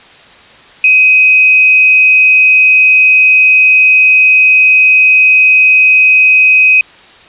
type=tone with frequency modulation; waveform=sine; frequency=2520 Hz; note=D#7; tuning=21 cents sharp; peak=-3 dBFS; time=0.84-6.81 s; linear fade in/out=2 ms; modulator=140 Hz; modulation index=0.28; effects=white hiss -38 dBFS RMS until 7.28 s + resampled to 8000 Hz